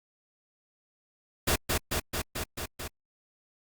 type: noise with echo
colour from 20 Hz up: pink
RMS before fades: -25 dBFS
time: 1.47-1.56 s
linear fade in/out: 10 ms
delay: 220 ms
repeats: 6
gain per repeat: -2 dB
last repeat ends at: 2.88 s
effects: Opus 48 kbps